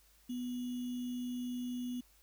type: tone with sample-and-hold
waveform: sine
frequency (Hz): 246.9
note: B3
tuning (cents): 0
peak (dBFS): -36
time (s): 0.29-2.01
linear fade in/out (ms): 10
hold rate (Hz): 3150
effects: added 50 Hz sine -67 dBFS peak until 2.22 s + white hiss -67 dBFS RMS until 2.22 s